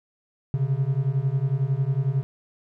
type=beating tone pair; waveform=triangle; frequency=129.9 / 140.9 Hz; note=C3 / C#3; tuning=-12 / +29 cents; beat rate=11 Hz; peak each=-22 / -22 dBFS; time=0.54-2.23 s; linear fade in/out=0 ms; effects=none